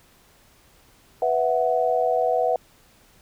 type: chord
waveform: sine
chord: B suspended fourth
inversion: none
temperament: equal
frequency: 493.9 / 659.3 / 740 Hz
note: B4 / E5 / F#5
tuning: 0 / 0 / 0 cents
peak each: -23 dBFS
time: 1.22-2.56 s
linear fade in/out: 2 ms
effects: pink hiss -56 dBFS RMS until 3.21 s